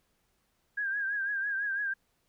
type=tone with vibrato; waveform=sine; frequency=1618 Hz; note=G#6; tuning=46 cents flat; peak=-29 dBFS; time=0.77-1.94 s; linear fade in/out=10 ms; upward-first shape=triangle; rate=6 Hz; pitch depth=79 cents each way; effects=pink hiss -74 dBFS RMS until 2.28 s